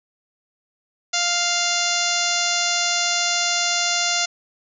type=harmonic tone; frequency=698.5 Hz; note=F5; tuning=in tune; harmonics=1 / 2 / 3 / 4 / 5 / 6 / 7 / 8 / 9 / 10; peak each=-28 / -28 / -28 / -28 / -28 / -28 / -28 / -28 / -28 / -28 dBFS; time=1.13-4.26 s; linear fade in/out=10 ms; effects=none